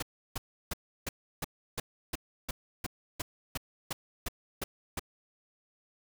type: noise bursts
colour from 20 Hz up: pink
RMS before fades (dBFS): -34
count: 15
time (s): 0-4.995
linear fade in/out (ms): 5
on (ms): 25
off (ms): 330
effects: none